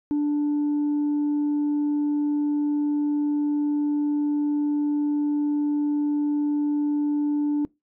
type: tone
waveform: sine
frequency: 293.7 Hz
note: D4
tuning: in tune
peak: -18 dBFS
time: 0.11-7.65 s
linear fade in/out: 0 ms
effects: noise-tail reverb RT60 0.2 s tail -24 dB re dry + tanh soft clip ceiling -19 dBFS